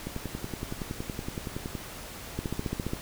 two click trains, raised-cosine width 3 ms, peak -17 / -20 dBFS, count 9 / 19, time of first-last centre 2.39-2.934 / 0.07-1.752 s, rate 14.7 / 10.7 Hz, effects pink hiss -42 dBFS RMS until 3.01 s

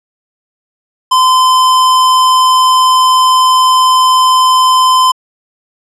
square tone, 1027 Hz, C6, 33 cents flat, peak -6 dBFS, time 1.11-5.12 s, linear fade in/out 10 ms, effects low-pass 9000 Hz 12 dB/octave

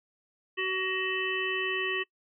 harmonic tone, 376.1 Hz, F#4, 28 cents sharp, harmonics 1 / 3 / 5 / 7 / 8, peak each -33 / -38 / -33 / -34 / -36 dBFS, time 0.57-2.04 s, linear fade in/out 20 ms, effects noise-tail reverb RT60 0.1 s tail -23 dB re dry

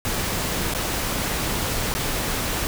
pink noise with dropouts, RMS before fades -25 dBFS, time 0.05-2.67 s, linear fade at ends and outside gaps 0 ms, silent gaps 0.738-0.748 / 1.94-1.95 s, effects none

